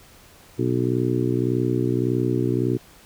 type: harmonic tone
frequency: 61.74 Hz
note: B1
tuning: in tune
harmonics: 2 / 3 / 4 / 5 / 6 / 7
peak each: -24 / -33 / -27 / -25 / -25 / -31 dBFS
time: 0.58-2.78 s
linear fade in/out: 20 ms
effects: pink hiss -50 dBFS RMS until 3.05 s